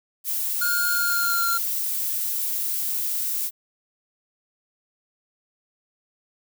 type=noise; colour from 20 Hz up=violet; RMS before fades=-26 dBFS; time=0.24-3.51 s; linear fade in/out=50 ms
type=tone with pitch glide; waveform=square; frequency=1424 to 1384.3 Hz; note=F6 to F6; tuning=+33 to -16 cents; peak=-23 dBFS; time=0.61-1.58 s; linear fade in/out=10 ms; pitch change=-49 cents; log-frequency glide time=0.87-1.47 s
effects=none